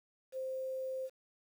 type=tone with quantisation; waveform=sine; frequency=523.3 Hz; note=C5; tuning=in tune; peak=-36 dBFS; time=0.32-1.1 s; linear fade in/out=50 ms; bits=10; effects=none